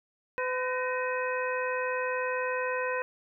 harmonic tone with a mistuned harmonic, 506 Hz, B4, 42 cents sharp, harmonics 1 / 2 / 3 / 4 / 5, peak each -31 / -34 / -36 / -37 / -38 dBFS, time 0.38-3.02 s, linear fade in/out 0 ms, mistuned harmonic 4, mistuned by -140 cents, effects none

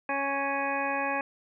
harmonic tone, 277.2 Hz, C#4, in tune, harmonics 1 / 2 / 3 / 4 / 6 / 7 / 8 / 9, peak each -37 / -34 / -32 / -35 / -34 / -41 / -43 / -35 dBFS, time 0.09-1.21 s, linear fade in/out 2 ms, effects none

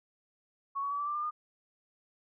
sine tone with pitch steps, 1108.7 / 1126.1 / 1143.8 / 1161.8 / 1180.1 / 1198.6 / 1217.5 Hz, C#6 / C#6 / D6 / D6 / D6 / D6 / D#6, 0 / +27 / -46 / -19 / +8 / +35 / -38 cents, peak -31 dBFS, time 0.75-1.31 s, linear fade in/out 20 ms, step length 80 ms, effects none

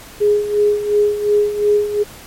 sine tone with tremolo, 415.3 Hz, G#4, in tune, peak -9 dBFS, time 0.2-2.04 s, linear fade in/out 20 ms, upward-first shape sine, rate 2.8 Hz, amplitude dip 70%, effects pink hiss -38 dBFS RMS until 2.26 s + MP3 64 kbps

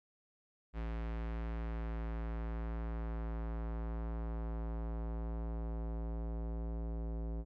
square tone with low-pass filter sweep, 56.3 Hz, A1, 40 cents sharp, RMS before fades -39 dBFS, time 0.73-7.45 s, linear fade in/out 50 ms, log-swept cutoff 2400 to 570 Hz, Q 0.94, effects none

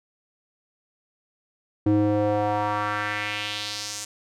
square tone with band-pass filter sweep, 104.4 Hz, G#2, 10 cents sharp, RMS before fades -25 dBFS, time 1.86-4.05 s, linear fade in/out 5 ms, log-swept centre 290 to 7200 Hz, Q 2.2, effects none

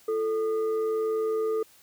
sine tone with frequency modulation, 440 Hz, A4, in tune, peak -24 dBFS, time 0.08-1.63 s, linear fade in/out 5 ms, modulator 781 Hz, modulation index 0.39, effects white hiss -57 dBFS RMS until 1.82 s

